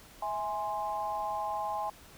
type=chord; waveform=sine; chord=E augmented; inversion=none; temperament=equal with one note detuned; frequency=650.6 / 830.6 / 1046.5 Hz; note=E5 / G#5 / B#5; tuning=-23 / 0 / 0 cents; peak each=-39 / -33 / -37 dBFS; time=0.22-1.9 s; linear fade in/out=5 ms; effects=pink hiss -54 dBFS RMS until 2.17 s